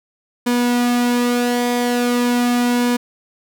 sawtooth tone with flanger, 243 Hz, B3, 28 cents flat, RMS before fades -17 dBFS, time 0.46-2.97 s, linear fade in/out 10 ms, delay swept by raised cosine 1.5 to 3.4 ms, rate 0.4 Hz, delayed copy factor -0.5, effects none

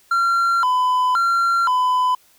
triangle tone with vibrato, 1174.7 Hz, D6, in tune, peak -13 dBFS, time 0.11-2.15 s, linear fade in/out 5 ms, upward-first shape square, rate 0.96 Hz, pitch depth 270 cents each way, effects white hiss -55 dBFS RMS until 2.38 s

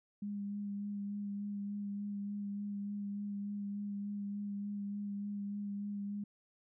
sine tone with vibrato, 203 Hz, G#3, 39 cents flat, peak -37 dBFS, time 0.22-6.24 s, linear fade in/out 5 ms, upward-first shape sine, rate 3.4 Hz, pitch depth 17 cents each way, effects none

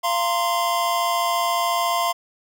square chord, F suspended fourth, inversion none, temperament equal with one note detuned, 688.8 / 932.3 / 1046.5 Hz, F5 / Bb5 / C6, -24 / 0 / 0 cents, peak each -24 / -29 / -23 dBFS, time 0.03-2.13 s, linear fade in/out 20 ms, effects none

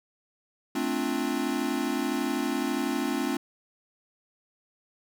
square chord, D minor seventh, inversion second, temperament equal, 220 / 261.6 / 293.7 / 349.2 Hz, A3 / C4 / D4 / F4, 0 / 0 / 0 / 0 cents, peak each -35 / -31 / -32 / -34 dBFS, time 0.75-3.37 s, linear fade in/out 5 ms, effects none

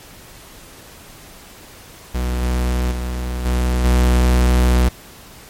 45% pulse tone with level steps, 61.74 Hz, B1, in tune, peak -18 / -16 / -21 / -15 / -11 dBFS, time 2.14-4.89 s, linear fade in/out 10 ms, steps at 2.42 / 2.91 / 3.45 / 3.84 s, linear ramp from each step 10 ms, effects pink hiss -41 dBFS RMS until 5.49 s + MP3 64 kbps

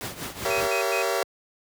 pink noise with tremolo, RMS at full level -31 dBFS, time 0.01-0.67 s, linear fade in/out 0 ms, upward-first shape triangle, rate 5.3 Hz, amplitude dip 80%
sawtooth chord, G diminished seventh, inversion none, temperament just, 392 / 470.4 / 564.5 / 677.4 Hz, G4 / Bb4 / Db5 / Fb5, 0 / +16 / +31 / +47 cents, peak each -25 dBFS, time 0.45-1.23 s, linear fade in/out 2 ms
triangle tone bursts, 2519 Hz, D#7, 21 cents sharp, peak -26 dBFS, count 3, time 0.5-1.026 s, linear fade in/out 10 ms, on 110 ms, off 98 ms
effects high-pass 80 Hz 12 dB/octave

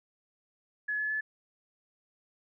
sine tone with pitch steps, 1700 / 1713.8 / 1727.7 Hz, G#6 / A6 / A6, +40 / -46 / -32 cents, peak -29 dBFS, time 0.88-1.21 s, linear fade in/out 10 ms, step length 110 ms, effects none

